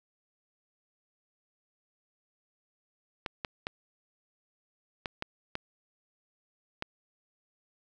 clicks, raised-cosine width 0.3 ms, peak -17 dBFS, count 7, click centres 3.262 / 3.448 / 3.669 / 5.058 / 5.224 / 5.554 / 6.824 s, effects none

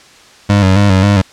25% pulse tone with vibrato, 98 Hz, G2, in tune, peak -3 dBFS, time 0.49-1.22 s, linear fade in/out 10 ms, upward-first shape square, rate 3.7 Hz, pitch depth 61 cents each way, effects white hiss -41 dBFS RMS until 1.32 s + low-pass 6000 Hz 12 dB/octave

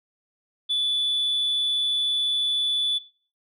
sine tone, 3466 Hz, A7, 27 cents flat, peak -19 dBFS, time 0.69-2.99 s, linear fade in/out 20 ms, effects noise-tail reverb RT60 0.4 s tail -18 dB re dry + tanh soft clip ceiling -19 dBFS

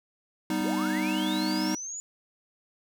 square chord, G augmented, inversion none, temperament equal, 196 / 246.9 / 311.1 Hz, G3 / B3 / D#4, 0 / 0 / 0 cents, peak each -32 / -34 / -29 dBFS, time 0.5-1.75 s, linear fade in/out 2 ms
sine linear sweep, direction up, 200 to 7010 Hz, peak -34 dBFS, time 0.61-2 s, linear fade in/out 0 ms
effects none

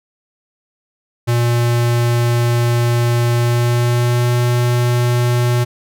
square tone with pitch glide, 119.3 to 121.53 Hz, A#2 to B2, +41 to -27 cents, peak -13 dBFS, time 1.27-5.65 s, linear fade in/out 20 ms, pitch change +32 cents, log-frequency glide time 3.35-4.3 s, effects none

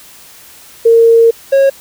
sine / triangle tone pair in turn, 459.4 / 546.3 Hz, A#4 / C#5, -25 / -25 cents, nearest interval minor third, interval 300 cents, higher second, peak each -3 dBFS, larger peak neither, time 0.85-1.31 / 1.52-1.7 s, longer first, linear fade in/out 10 ms, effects white hiss -38 dBFS RMS until 1.8 s

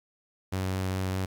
sawtooth tone with vibrato, 94.1 Hz, F#2, 30 cents sharp, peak -24 dBFS, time 0.52-1.26 s, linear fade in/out 10 ms, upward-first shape sine, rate 4.9 Hz, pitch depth 9 cents each way, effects 10-bit

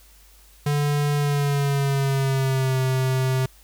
square tone with pitch glide, 145.7 to 130.56 Hz, D3 to C3, -13 to -3 cents, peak -20 dBFS, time 0.66-3.46 s, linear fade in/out 5 ms, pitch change -190 cents, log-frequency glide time 1.16-2.79 s, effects added 50 Hz sine -51 dBFS peak until 3.63 s + white hiss -54 dBFS RMS until 3.63 s

